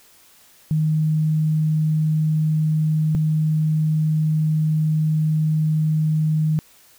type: tone pair in turn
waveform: sine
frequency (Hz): 155.56 / 155.56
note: D#3 / D#3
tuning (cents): 0 / 0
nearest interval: unison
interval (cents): 0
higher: neither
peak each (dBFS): -16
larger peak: neither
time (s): 0.71-3.15 / 3.15-6.59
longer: second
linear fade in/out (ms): 0
effects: white hiss -52 dBFS RMS until 6.98 s